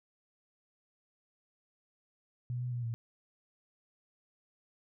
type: tone with pitch steps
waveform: sine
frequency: 122.8 / 124.1 / 121.1 / 115.8 Hz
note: B2 / B2 / B2 / A#2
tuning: -9 / +9 / -34 / -11 cents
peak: -33 dBFS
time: 2.5-2.94 s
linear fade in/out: 0 ms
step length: 110 ms
effects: none